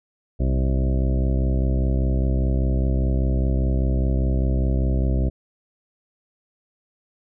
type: harmonic tone with a mistuned harmonic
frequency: 65 Hz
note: C2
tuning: 11 cents flat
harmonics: 1 / 2 / 3 / 4 / 5 / 6 / 8 / 9 / 10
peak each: -19 / -25 / -29 / -31 / -33 / -35 / -37 / -38 / -39 dBFS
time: 0.39-5.3 s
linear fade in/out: 20 ms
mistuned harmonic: 1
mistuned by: -88 cents
effects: none